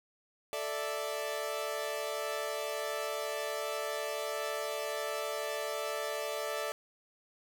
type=chord; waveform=sawtooth; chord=A suspended fourth; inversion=none; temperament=equal; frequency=440 / 587.3 / 659.3 Hz; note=A4 / D5 / E5; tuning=0 / 0 / 0 cents; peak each=-36 / -33 / -36 dBFS; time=0.53-6.72 s; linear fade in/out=0 ms; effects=9-bit